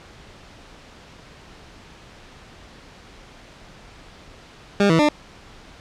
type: tone with pitch steps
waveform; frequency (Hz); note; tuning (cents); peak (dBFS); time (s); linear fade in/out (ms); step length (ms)
20% pulse; 201.6 / 163 / 298.5; G3 / E3 / D4; +49 / -19 / +28; -9; 4.8-5.088; 2; 96
effects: pink hiss -45 dBFS RMS until 5.8 s + low-pass 5000 Hz 12 dB/octave